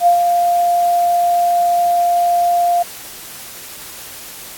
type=tone with ADSR envelope; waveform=sine; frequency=698.5 Hz; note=F5; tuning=in tune; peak=-6 dBFS; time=0-2.83 s; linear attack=67 ms; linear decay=97 ms; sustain=-5 dB; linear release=10 ms; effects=white hiss -33 dBFS RMS until 4.57 s + AAC 64 kbps